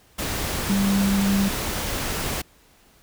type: tone in noise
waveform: sine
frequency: 197.6 Hz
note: G3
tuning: 14 cents sharp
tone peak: -18 dBFS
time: 0.69-1.49 s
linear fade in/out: 10 ms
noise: pink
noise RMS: -27 dBFS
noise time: 0.18-2.42 s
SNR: +6 dB
effects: pink hiss -56 dBFS RMS until 3.02 s